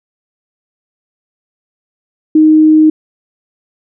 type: tone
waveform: sine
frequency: 311.1 Hz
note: D#4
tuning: in tune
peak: -3 dBFS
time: 2.35-2.9 s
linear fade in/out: 5 ms
effects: none